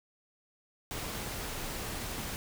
pink noise, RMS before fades -38 dBFS, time 0.91-2.36 s, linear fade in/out 0 ms, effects none

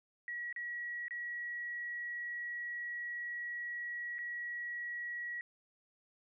sine tone with dropouts, 1919 Hz, A#6, 50 cents sharp, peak -38 dBFS, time 0.28-5.41 s, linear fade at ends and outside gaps 1 ms, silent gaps 0.527-0.562 / 1.082-1.108 / 4.184-4.189 s, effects none

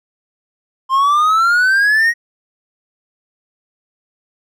triangle exponential sweep, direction up, 1046.5 to 1900 Hz, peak -8 dBFS, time 0.89-2.14 s, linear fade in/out 50 ms, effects none

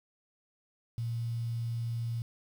sine tone with quantisation, 116.54 Hz, A#2, in tune, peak -31 dBFS, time 0.98-2.22 s, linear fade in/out 0 ms, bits 9, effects none

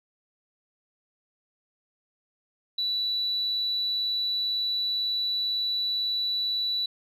sine tone, 3951 Hz, B7, in tune, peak -24 dBFS, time 2.78-6.86 s, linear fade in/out 5 ms, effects tanh soft clip ceiling -20 dBFS

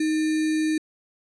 sine tone with sample-and-hold, 312.3 Hz, D#4, 7 cents sharp, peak -20 dBFS, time 0-0.78 s, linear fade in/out 5 ms, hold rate 2100 Hz, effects resampled to 24000 Hz

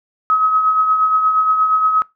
sine tone with tremolo, 1275 Hz, D#6, 42 cents sharp, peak -9 dBFS, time 0.3-2.02 s, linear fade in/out 0 ms, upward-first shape triangle, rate 8.5 Hz, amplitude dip 50%, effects noise-tail reverb RT60 0.2 s tail -22 dB re dry

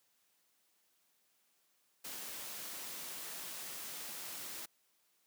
white noise, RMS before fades -45 dBFS, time 2.04-4.66 s, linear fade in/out 10 ms, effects white hiss -75 dBFS RMS until 5.26 s + high-pass 150 Hz 12 dB/octave

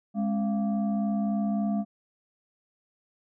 sine tone with frequency modulation, 207.7 Hz, G#3, in tune, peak -24 dBFS, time 0.14-1.85 s, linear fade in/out 50 ms, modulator 479 Hz, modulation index 0.62, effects none

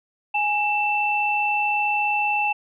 sine tone pair together, 830.6 / 2666 Hz, G#5 / E7, 0 / +19 cents, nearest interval octave + minor sixth, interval 2019 cents, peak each -22 dBFS, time 0.34-2.53 s, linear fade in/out 10 ms, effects none

